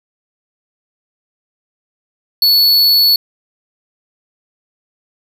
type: tone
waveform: square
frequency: 4421 Hz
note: C#8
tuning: 5 cents flat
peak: -8 dBFS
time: 2.42-3.16 s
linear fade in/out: 2 ms
effects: none